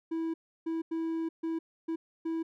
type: tone bursts at uneven times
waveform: triangle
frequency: 326.8 Hz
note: E4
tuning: 15 cents flat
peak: -28 dBFS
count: 6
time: 0.11-0.34 / 0.66-0.82 / 0.91-1.29 / 1.43-1.59 / 1.88-1.96 / 2.25-2.43 s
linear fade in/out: 10 ms
effects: none